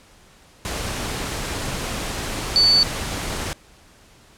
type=tone in noise; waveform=sine; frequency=4500 Hz; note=C#8; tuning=25 cents sharp; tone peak=-12 dBFS; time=2.56-2.83 s; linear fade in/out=0 ms; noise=pink; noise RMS=-27 dBFS; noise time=0.65-3.53 s; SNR=+12 dB; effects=pink hiss -51 dBFS RMS until 4.37 s + low-pass 10000 Hz 12 dB/octave